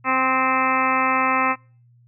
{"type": "harmonic tone with a mistuned harmonic", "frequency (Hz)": 261.2, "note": "C4", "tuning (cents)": -3, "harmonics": [1, 2, 3, 4, 5, 6, 7, 8, 9, 10], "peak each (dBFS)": [-27, -30, -26, -22, -23, -36, -28, -27, -32, -28], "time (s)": [0.04, 1.56], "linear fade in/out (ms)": 50, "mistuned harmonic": 5, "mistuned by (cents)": -18, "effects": ["noise-tail reverb RT60 0.4 s tail -25 dB re dry", "added 120 Hz sine -51 dBFS peak until 2.07 s"]}